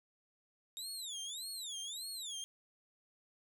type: tone with vibrato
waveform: 25% pulse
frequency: 3706 Hz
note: A#7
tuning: 11 cents flat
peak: -37 dBFS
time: 0.77-2.44 s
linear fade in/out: 0 ms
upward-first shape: sine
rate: 1.7 Hz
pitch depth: 270 cents each way
effects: none

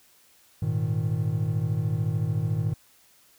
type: chord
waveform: triangle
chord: Ab suspended second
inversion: none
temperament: equal with one note detuned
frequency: 103.83 / 117.49 / 155.56 Hz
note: Ab2 / Bb2 / Eb3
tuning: 0 / +14 / 0 cents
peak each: -26 dBFS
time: 0.62-2.74 s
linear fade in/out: 5 ms
effects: white hiss -59 dBFS RMS until 3.38 s

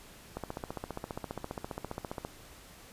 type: click train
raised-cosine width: 1 ms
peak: -22 dBFS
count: 29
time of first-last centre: 0.37-2.249 s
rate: 14.9 Hz
effects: pink hiss -53 dBFS RMS until 2.92 s + resampled to 32000 Hz

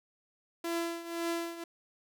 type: tone with tremolo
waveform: sawtooth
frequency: 337.2 Hz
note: E4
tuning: 39 cents sharp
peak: -26 dBFS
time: 0.64-1.64 s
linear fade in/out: 5 ms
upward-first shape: triangle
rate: 1.9 Hz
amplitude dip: 80%
effects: none

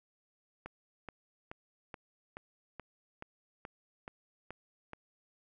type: click train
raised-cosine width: 0.5 ms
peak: -28 dBFS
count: 11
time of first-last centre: 0.66-4.934 s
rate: 2.34 Hz
effects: none

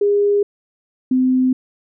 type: tone pair in turn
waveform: sine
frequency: 407.7 / 256.8 Hz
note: G#4 / C4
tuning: -32 / -32 cents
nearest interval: minor sixth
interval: 800 cents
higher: first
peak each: -12 dBFS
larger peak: neither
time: 0.01-0.43 / 1.11-1.53 s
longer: neither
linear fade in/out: 5 ms
effects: none

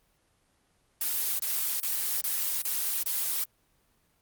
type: noise bursts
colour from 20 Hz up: blue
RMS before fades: -29 dBFS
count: 6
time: 1.01-3.44 s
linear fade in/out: 2 ms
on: 380 ms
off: 30 ms
effects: pink hiss -69 dBFS RMS until 4.21 s + Opus 24 kbps

